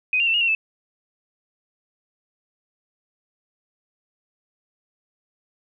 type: tone with pitch steps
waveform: sine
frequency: 2505 / 2778 / 2681 / 2861 / 2733 / 2627 Hz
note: D#7 / F7 / E7 / F7 / F7 / E7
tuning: +11 / -10 / +29 / +41 / -38 / -7 cents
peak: -17 dBFS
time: 0.13-0.55 s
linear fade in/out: 2 ms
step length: 70 ms
effects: none